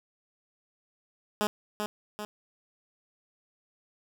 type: tone with echo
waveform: 10% pulse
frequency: 210 Hz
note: G#3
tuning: 19 cents sharp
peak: -17 dBFS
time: 1.41-1.47 s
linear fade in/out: 0 ms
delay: 390 ms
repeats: 2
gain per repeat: -5 dB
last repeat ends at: 2.25 s
effects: none